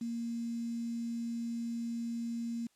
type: tone with quantisation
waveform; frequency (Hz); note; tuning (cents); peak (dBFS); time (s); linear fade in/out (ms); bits
sine; 233.1; A#3; 0; -34; 0.01-2.67; 5; 9
effects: white hiss -72 dBFS RMS until 2.75 s + low-pass 10000 Hz 12 dB/octave